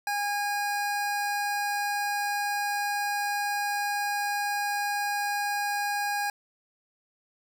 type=tone; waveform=25% pulse; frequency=818 Hz; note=G#5; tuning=26 cents flat; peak=-23 dBFS; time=0.07-6.3 s; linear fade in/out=2 ms; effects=none